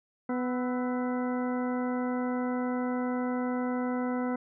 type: harmonic tone with a mistuned harmonic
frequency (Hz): 249.3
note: B3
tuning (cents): +16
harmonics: 1 / 2 / 3 / 4 / 5 / 6 / 8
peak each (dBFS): -29 / -35 / -39 / -41 / -43 / -45 / -47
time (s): 0.29-4.36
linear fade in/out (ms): 5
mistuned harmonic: 5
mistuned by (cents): +87
effects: none